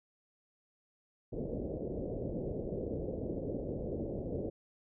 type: low-pass noise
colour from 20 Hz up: white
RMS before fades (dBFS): -38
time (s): 1.32-4.5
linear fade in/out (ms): 10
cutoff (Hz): 560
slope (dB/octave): 48
effects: none